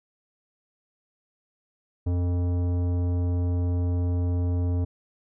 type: tone with tanh clipping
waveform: triangle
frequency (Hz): 88.3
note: F2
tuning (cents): +20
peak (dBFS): -24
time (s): 2.06-4.85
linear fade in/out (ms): 10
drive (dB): 18
effects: none